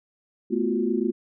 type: tone cluster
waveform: sine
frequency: 217.9 / 246.6 / 342.8 / 369.6 Hz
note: A3 / B3 / F4 / F#4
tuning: -17 / -2 / -32 / -2 cents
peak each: -27 dBFS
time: 0.5-1.12 s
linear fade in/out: 20 ms
effects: none